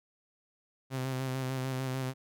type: tone with vibrato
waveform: sawtooth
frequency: 130.81 Hz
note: C3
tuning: in tune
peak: -28 dBFS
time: 0.9-2.14 s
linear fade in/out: 50 ms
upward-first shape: square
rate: 6.7 Hz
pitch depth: 24 cents each way
effects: none